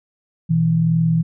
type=tone pair together; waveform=sine; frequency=121.2 / 163.19 Hz; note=B2 / E3; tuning=-32 / -17 cents; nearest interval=perfect fourth; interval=515 cents; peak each=-22 / -14 dBFS; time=0.49-1.23 s; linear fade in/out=20 ms; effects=none